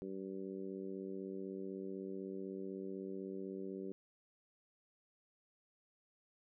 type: harmonic tone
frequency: 96 Hz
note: G2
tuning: 36 cents flat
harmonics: 2 / 3 / 4 / 5 / 6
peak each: -47 / -48 / -45 / -52 / -60 dBFS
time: 0.02-3.92 s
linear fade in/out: 0 ms
effects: none